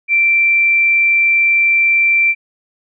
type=tone; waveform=sine; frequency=2349 Hz; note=D7; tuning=in tune; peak=-9 dBFS; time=0.08-2.35 s; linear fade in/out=50 ms; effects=none